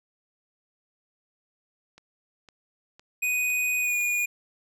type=click train; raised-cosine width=0.2 ms; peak=-32 dBFS; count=5; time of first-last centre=1.98-4.01 s; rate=1.97 Hz
type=tone with pitch glide; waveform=square; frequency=2489 to 2442 Hz; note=D#7 to D#7; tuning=0 to -33 cents; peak=-24 dBFS; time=3.22-4.26 s; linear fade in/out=10 ms; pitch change=-33 cents; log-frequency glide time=3.8-3.96 s
effects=none